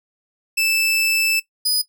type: tone pair in turn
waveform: sawtooth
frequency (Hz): 2637 / 4978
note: E7 / D#8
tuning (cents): 0 / 0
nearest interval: major seventh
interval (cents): 1100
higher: second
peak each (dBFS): -13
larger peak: neither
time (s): 0.57-1.4 / 1.65-1.82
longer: first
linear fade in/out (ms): 10
effects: noise-tail reverb RT60 0.1 s tail -17 dB re dry